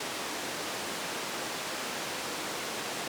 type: band-pass noise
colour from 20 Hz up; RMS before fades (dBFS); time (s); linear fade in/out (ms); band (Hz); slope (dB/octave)
pink; -36; 0-3.08; 5; 300 to 8400; 12
effects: none